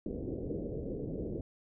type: low-pass noise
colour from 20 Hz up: white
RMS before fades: -38 dBFS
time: 0.06-1.41 s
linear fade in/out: 2 ms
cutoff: 510 Hz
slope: 48 dB/octave
effects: none